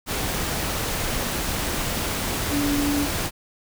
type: tone in noise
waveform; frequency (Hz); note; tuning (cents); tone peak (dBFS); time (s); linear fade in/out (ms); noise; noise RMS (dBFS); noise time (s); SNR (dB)
sine; 287.8; D4; -35; -21; 2.49-3.08; 50; pink; -26; 0.06-3.31; +2
effects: none